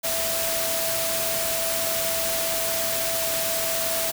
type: tone in noise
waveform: sine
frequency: 660 Hz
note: E5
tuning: 2 cents sharp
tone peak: -29 dBFS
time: 0.03-4.12 s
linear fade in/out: 20 ms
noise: white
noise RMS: -26 dBFS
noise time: 0.03-4.12 s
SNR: -6 dB
effects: none